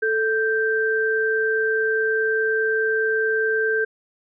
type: tone pair together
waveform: sine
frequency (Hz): 439.9 / 1567.6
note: A4 / G6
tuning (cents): 0 / 0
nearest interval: octave + minor seventh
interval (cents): 2200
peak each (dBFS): -21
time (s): 0.02-3.85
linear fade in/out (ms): 10
effects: none